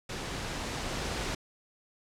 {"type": "noise with level ramp", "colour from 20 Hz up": "pink", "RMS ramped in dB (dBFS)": [-37, -33], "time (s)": [0.09, 1.35], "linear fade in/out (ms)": 5, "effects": ["low-pass 7000 Hz 12 dB/octave"]}